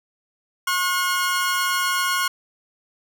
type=tone pair together; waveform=sawtooth; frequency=1079 / 1441.3 Hz; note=C#6 / F#6; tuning=-47 / -46 cents; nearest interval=perfect fourth; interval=501 cents; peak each=-19 dBFS; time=0.67-2.28 s; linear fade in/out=5 ms; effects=none